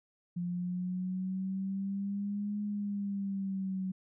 sine exponential two-way sweep, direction up then down, 174.61 to 207.7 to 186.9 Hz, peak -32 dBFS, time 0.36-3.92 s, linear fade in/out 10 ms, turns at 2.61 s, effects none

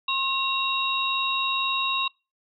sine tone cluster, 1071 / 2751 / 3795 Hz, C6 / F7 / A#7, +40 / -27 / +30 cents, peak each -27 dBFS, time 0.08-2.08 s, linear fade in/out 5 ms, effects noise-tail reverb RT60 0.3 s tail -26 dB re dry

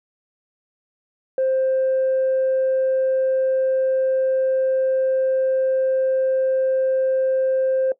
sine tone, 525 Hz, C5, 6 cents sharp, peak -15 dBFS, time 1.38-7.92 s, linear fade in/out 2 ms, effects noise-tail reverb RT60 0.1 s tail -18 dB re dry + tanh soft clip ceiling -14 dBFS

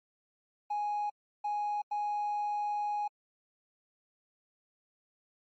triangle tone bursts at uneven times, 830.6 Hz, G#5, in tune, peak -27 dBFS, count 3, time 0.7-1.1 / 1.44-1.82 / 1.91-3.08 s, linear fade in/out 10 ms, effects tanh soft clip ceiling -26 dBFS + MP3 32 kbps

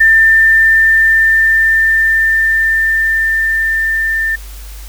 sine tone with level ramp, 1791 Hz, A6, 30 cents sharp, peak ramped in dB -4 to -12 dBFS, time 0-4.36 s, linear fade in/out 10 ms, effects added 50 Hz sine -27 dBFS peak until 4.88 s + white hiss -37 dBFS RMS until 4.88 s

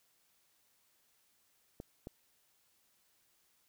clicks, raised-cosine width 2 ms, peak -30 dBFS, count 2, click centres 1.801 / 2.071 s, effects white hiss -73 dBFS RMS until 3.68 s

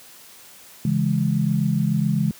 sine chord, C# minor, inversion none, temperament equal with one note detuned, 138.59 / 165.77 / 207.7 Hz, C#3 / E3 / G#3, 0 / +10 / 0 cents, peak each -22 dBFS, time 0.85-2.31 s, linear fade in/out 2 ms, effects white hiss -46 dBFS RMS until 2.39 s + high-pass 80 Hz 12 dB/octave

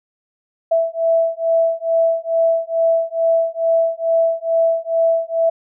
sine beating tone pair, 659 / 661.3 Hz, E5 / E5, -1 / +5 cents, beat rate 2.3 Hz, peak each -17 dBFS, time 0.71-5.5 s, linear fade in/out 10 ms, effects none

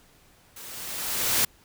white noise with level ramp, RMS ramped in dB -43 to -21 dBFS, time 0.56-1.45 s, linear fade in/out 5 ms, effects pink hiss -58 dBFS RMS until 1.64 s

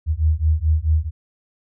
sine beating tone pair, 76.2 / 80.8 Hz, D#2 / E2, -36 / -34 cents, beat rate 4.6 Hz, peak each -18 dBFS, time 0.06-1.11 s, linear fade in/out 50 ms, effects none

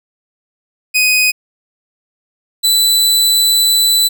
sawtooth tone pair in turn, 2500 / 3987 Hz, D#7 / B7, +8 / +16 cents, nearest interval minor sixth, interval 808 cents, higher second, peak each -6 dBFS, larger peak neither, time 0.94-1.32 / 2.63-4.09 s, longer second, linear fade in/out 20 ms, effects none

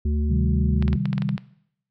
harmonic tone, 74.1 Hz, D2, 16 cents sharp, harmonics 1 / 3 / 5, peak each -20 / -29 / -36 dBFS, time 0.05-0.96 s, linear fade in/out 5 ms
sine chord, C minor, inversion none, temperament equal, 130.81 / 155.56 / 196 Hz, C3 / Eb3 / G3, 0 / 0 / 0 cents, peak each -26 dBFS, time 0.29-1.37 s, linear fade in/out 10 ms
clicks, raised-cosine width 0.3 ms, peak -17 dBFS, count 9, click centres 0.825 / 0.88 / 0.93 / 1.056 / 1.13 / 1.18 / 1.221 / 1.291 / 1.379 s
effects noise-tail reverb RT60 0.7 s tail -19 dB re dry

